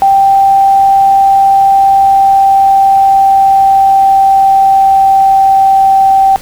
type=tone with pitch glide; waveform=sine; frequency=784 to 776.8 Hz; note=G5 to G5; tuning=0 to -16 cents; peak=-3 dBFS; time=0.02-6.36 s; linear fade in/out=0 ms; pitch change=-16 cents; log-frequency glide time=1.66-6.09 s; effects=pink hiss -31 dBFS RMS until 6.41 s